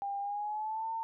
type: tone with pitch glide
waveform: sine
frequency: 800 to 903.2 Hz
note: G5 to A5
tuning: +35 to +45 cents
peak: -33 dBFS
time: 0.02-1.03 s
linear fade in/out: 0 ms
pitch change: +210 cents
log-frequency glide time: 0.2-0.91 s
effects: none